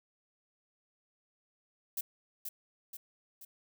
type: noise with echo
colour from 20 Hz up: violet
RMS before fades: -35 dBFS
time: 1.97-2.01 s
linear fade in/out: 5 ms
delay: 480 ms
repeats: 3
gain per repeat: -5 dB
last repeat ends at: 3.45 s
effects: none